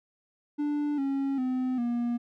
triangle tone with pitch steps, 293.7 / 274 / 255.7 / 238.6 Hz, D4 / C#4 / C4 / A#3, 0 / -20 / -40 / +41 cents, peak -24 dBFS, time 0.58-2.18 s, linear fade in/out 20 ms, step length 400 ms, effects none

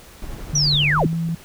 brown noise with tremolo, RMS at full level -30 dBFS, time 0.22-1.05 s, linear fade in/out 2 ms, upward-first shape sine, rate 12 Hz, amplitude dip 35%
sine tone with pitch glide, 146.83 to 165.77 Hz, D3 to E3, 0 to +10 cents, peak -20 dBFS, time 0.53-1.35 s, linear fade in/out 5 ms, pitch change +210 cents, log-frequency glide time 0.88-1.14 s
sine linear sweep, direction down, 6000 to 62.1 Hz, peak -16 dBFS, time 0.55-1.07 s, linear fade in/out 5 ms
clicks, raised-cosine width 3 ms, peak -24 dBFS, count 2, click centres 1.13 / 1.289 s
effects pink hiss -45 dBFS RMS until 1.44 s

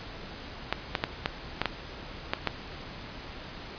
clicks, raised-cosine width 0.3 ms, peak -9 dBFS, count 8, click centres 0.726 / 0.952 / 1.039 / 1.259 / 1.616 / 1.657 / 2.335 / 2.473 s, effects pink hiss -42 dBFS RMS until 3.78 s + resampled to 11025 Hz

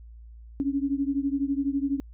sine beating tone pair, 273.7 / 285.7 Hz, C#4 / D4, -22 / -48 cents, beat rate 12 Hz, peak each -26 / -28 dBFS, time 0.6-2 s, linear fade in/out 0 ms, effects added 57 Hz sine -43 dBFS peak until 2.13 s

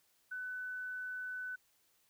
sine tone, 1500 Hz, F#6, 23 cents sharp, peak -39 dBFS, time 0.31-1.56 s, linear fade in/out 10 ms, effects white hiss -73 dBFS RMS until 2.09 s

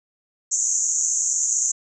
white band-pass noise, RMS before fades -22 dBFS, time 0.51-1.72 s, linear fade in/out 10 ms, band 6300 to 7200 Hz, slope 96 dB/octave, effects none

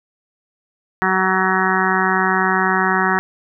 harmonic tone, 188 Hz, F#3, 28 cents sharp, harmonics 1 / 2 / 4 / 5 / 6 / 7 / 8 / 9 / 10, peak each -23 / -23 / -23 / -23 / -23 / -23 / -23 / -23 / -23 dBFS, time 1.02-3.19 s, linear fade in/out 0 ms, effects none

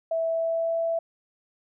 sine tone with pitch glide, 656 to 663.2 Hz, E5 to E5, -9 to +10 cents, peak -23 dBFS, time 0.11-0.99 s, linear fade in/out 5 ms, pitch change +19 cents, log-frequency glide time 0.26-0.77 s, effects none

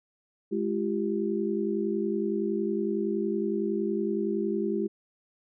sine tone cluster, 208.7 / 340.6 / 391.4 Hz, G#3 / F4 / G4, +9 / -43 / -3 cents, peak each -30 dBFS, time 0.51-4.88 s, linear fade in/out 20 ms, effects none

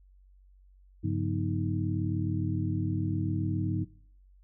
sine tone cluster, 99.9 / 139.4 / 178.8 / 245.7 / 313.5 Hz, G2 / C#3 / F3 / B3 / D#4, +33 / +10 / +41 / -9 / +13 cents, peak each -30 / -34 / -34 / -39 / -34 dBFS, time 1.03-3.85 s, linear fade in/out 20 ms, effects noise-tail reverb RT60 0.6 s tail -22 dB re dry + added 47 Hz sine -55 dBFS peak until 4.43 s

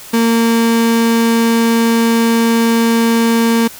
35% pulse tone, 229.7 Hz, A#3, 25 cents flat, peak -8 dBFS, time 0.13-3.68 s, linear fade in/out 10 ms, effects white hiss -34 dBFS RMS until 3.79 s

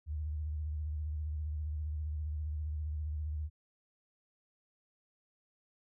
sine tone with vibrato, 76.1 Hz, D#2, 38 cents flat, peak -34 dBFS, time 0.06-3.5 s, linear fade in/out 50 ms, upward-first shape square, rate 15 Hz, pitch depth 54 cents each way, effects none

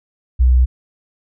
sine tone, 62.6 Hz, B1, 24 cents sharp, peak -8 dBFS, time 0.39-0.66 s, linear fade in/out 20 ms, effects none

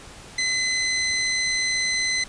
20% pulse tone, 2034 Hz, C7, 50 cents flat, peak -16 dBFS, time 0.38-2.24 s, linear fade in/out 5 ms, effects pink hiss -43 dBFS RMS until 2.28 s + resampled to 22050 Hz

